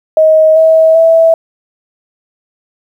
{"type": "tone with pitch steps", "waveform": "sine", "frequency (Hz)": [630, 642.5, 655.2], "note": ["D#5", "E5", "E5"], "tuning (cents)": [21, -45, -11], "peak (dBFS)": -3, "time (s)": [0.17, 1.34], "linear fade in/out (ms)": 2, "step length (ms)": 390, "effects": ["7-bit"]}